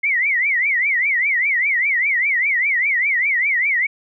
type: tone with vibrato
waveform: sine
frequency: 2093 Hz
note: C7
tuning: in tune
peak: -15 dBFS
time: 0.03-3.87 s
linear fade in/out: 10 ms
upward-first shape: triangle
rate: 5 Hz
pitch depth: 220 cents each way
effects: none